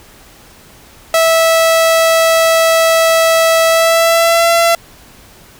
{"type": "tone with pitch glide", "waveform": "sawtooth", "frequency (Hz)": [654, 675.5], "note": ["E5", "E5"], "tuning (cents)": [-14, 42], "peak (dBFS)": -4, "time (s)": [1.14, 4.75], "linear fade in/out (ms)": 2, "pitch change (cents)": 56, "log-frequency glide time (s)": [3.68, 4.49], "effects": ["pink hiss -41 dBFS RMS until 5.59 s"]}